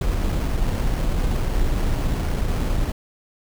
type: noise with sample-and-hold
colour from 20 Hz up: brown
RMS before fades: -21 dBFS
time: 0.01-2.92 s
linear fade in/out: 5 ms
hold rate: 3675 Hz
effects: none